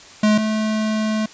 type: tone pair in turn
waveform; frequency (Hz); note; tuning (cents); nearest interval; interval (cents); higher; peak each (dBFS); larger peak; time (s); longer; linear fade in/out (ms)
square; 212.9 / 216.5; G#3 / A3; +43 / -28; unison; 29; second; -13 / -19; first; 0.23-0.38 / 0.38-1.26; second; 5
effects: white hiss -42 dBFS RMS until 1.33 s + resampled to 16000 Hz